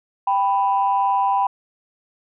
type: tone pair together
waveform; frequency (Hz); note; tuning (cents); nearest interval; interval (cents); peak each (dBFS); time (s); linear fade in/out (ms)
sine; 788 / 990.4; G5 / B5; +9 / +5; major third; 396; -18; 0.27-1.47; 5
effects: tanh soft clip ceiling -9 dBFS